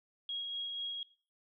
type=tone with tremolo; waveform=sine; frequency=3292 Hz; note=G#7; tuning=16 cents flat; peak=-35 dBFS; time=0.29-1.03 s; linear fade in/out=2 ms; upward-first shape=sine; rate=4.1 Hz; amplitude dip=25%; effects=noise-tail reverb RT60 0.4 s tail -18 dB re dry